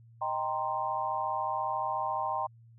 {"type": "chord", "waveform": "sine", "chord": "C minor seventh", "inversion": "first", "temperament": "equal", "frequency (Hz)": [622.3, 784, 932.3, 1046.5], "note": ["Eb5", "G5", "Bb5", "C6"], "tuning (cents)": [0, 0, 0, 0], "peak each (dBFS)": [-38, -34, -34, -34], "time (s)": [0.21, 2.47], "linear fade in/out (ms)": 10, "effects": ["added 115 Hz sine -53 dBFS peak until 2.78 s"]}